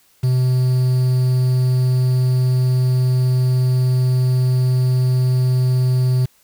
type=tone with quantisation; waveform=triangle; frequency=127.4 Hz; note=C3; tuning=46 cents flat; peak=-11 dBFS; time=0.23-6.26 s; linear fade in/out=10 ms; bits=6; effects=white hiss -56 dBFS RMS until 6.43 s